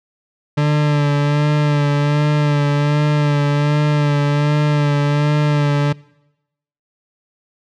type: tone with vibrato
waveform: 40% pulse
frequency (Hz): 146.83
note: D3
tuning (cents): 0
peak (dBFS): -12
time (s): 0.57-5.93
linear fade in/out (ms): 10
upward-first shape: sine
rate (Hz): 1.3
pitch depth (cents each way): 29
effects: noise-tail reverb RT60 0.9 s tail -23 dB re dry + low-pass 4000 Hz 12 dB/octave